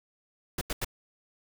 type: noise bursts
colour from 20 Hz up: pink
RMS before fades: -31 dBFS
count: 3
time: 0.58-0.847 s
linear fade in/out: 5 ms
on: 33 ms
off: 84 ms
effects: none